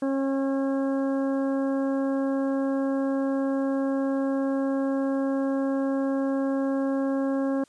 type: harmonic tone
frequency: 271.7 Hz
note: C#4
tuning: 35 cents flat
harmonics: 1 / 2 / 3 / 4 / 5 / 6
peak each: -24 / -29 / -40 / -40 / -46 / -44 dBFS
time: 0.02-7.64 s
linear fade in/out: 5 ms
effects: white hiss -61 dBFS RMS until 7.68 s + resampled to 22050 Hz